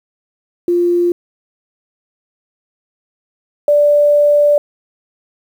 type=tone pair in turn; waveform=sine; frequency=349.2 / 585.8 Hz; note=F4 / D5; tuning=0 / -5 cents; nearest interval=major sixth; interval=895 cents; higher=second; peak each=-10 / -7 dBFS; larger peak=second; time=0.68-1.12 / 3.68-4.58 s; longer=second; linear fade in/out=2 ms; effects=7-bit